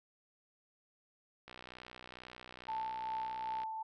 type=click train; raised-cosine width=0.3 ms; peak=-33 dBFS; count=135; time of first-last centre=1.48-3.634 s; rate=62.2 Hz
type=tone with tremolo; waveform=sine; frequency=882 Hz; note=A5; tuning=4 cents sharp; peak=-35 dBFS; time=2.68-3.83 s; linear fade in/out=10 ms; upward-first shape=sine; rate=2.6 Hz; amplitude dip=35%
effects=none